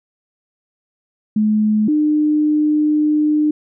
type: tone pair in turn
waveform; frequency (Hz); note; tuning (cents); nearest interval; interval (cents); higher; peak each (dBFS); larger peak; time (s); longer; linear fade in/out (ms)
sine; 213.6 / 302.1; G#3 / D4; +49 / +49; tritone; 600; second; -12; neither; 1.36-1.88 / 1.88-3.51; second; 5
effects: none